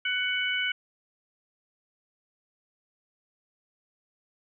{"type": "harmonic tone", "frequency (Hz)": 746, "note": "F#5", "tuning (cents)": 14, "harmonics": [2, 3, 4], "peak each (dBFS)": [-30, -30, -30], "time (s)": [0.05, 0.72], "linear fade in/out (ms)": 5, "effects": []}